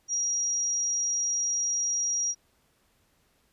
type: tone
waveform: sine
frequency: 5710 Hz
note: F8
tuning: 37 cents sharp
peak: -25 dBFS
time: 0.08-2.35 s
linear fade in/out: 50 ms
effects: pink hiss -68 dBFS RMS until 3.52 s + resampled to 32000 Hz